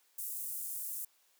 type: high-pass noise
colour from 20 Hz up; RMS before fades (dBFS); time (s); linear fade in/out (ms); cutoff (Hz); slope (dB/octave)
pink; -40; 0.18-1.05; 5; 9300; 24
effects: white hiss -70 dBFS RMS until 1.39 s + high-pass 400 Hz 12 dB/octave